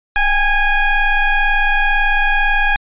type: tone with frequency modulation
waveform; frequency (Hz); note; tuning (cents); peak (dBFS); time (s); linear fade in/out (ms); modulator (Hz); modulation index
sine; 835; G#5; +9; -11; 0.16-2.76; 0; 816; 1.9
effects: resampled to 8000 Hz